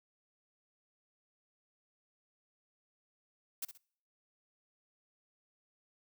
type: noise with echo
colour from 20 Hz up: blue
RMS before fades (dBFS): -38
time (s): 3.62-3.65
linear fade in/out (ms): 5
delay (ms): 63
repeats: 2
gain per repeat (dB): -10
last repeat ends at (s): 3.776
effects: noise-tail reverb RT60 0.6 s tail -26 dB re dry